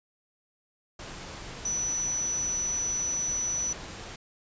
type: tone in noise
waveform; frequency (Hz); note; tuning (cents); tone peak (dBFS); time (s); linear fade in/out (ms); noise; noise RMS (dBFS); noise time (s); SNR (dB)
sine; 5940; F#8; +6; -27; 1.65-3.73; 5; pink; -41; 0.99-4.16; +11
effects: resampled to 16000 Hz